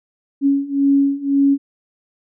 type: beating tone pair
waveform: sine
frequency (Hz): 277.2 / 279.1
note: C#4 / C#4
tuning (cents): 0 / +12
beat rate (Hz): 1.9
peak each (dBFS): -17 / -15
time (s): 0.41-1.58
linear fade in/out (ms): 50
effects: none